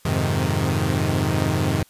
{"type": "chord", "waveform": "sawtooth", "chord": "F minor seventh", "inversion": "none", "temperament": "equal with one note detuned", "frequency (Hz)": [88.53, 103.83, 130.81, 155.56], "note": ["F2", "Ab2", "C3", "Eb3"], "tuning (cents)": [24, 0, 0, 0], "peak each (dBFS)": -21, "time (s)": [0.05, 1.83], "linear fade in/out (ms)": 5, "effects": ["white hiss -55 dBFS RMS until 1.89 s", "resampled to 32000 Hz"]}